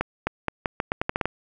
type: accelerating click train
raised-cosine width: 0.5 ms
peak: -8 dBFS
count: 11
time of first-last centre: 0.01-1.256 s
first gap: 260 ms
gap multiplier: 0.82
effects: none

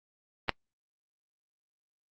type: clicks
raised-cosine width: 0.3 ms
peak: -20 / -8 dBFS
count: 2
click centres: 0.484 / 0.493 s
effects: noise-tail reverb RT60 0.1 s tail -26 dB re dry + Opus 24 kbps

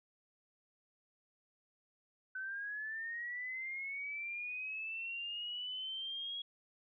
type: linear sweep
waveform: sine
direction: up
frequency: 1512 to 3322 Hz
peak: -39 dBFS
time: 2.35-6.42 s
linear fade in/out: 5 ms
effects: none

